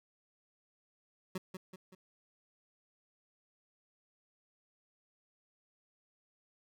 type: tone with echo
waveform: 25% pulse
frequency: 185.9 Hz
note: F#3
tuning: 8 cents sharp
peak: -32 dBFS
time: 1.35-1.38 s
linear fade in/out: 5 ms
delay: 190 ms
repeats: 3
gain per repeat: -6 dB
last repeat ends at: 1.95 s
effects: none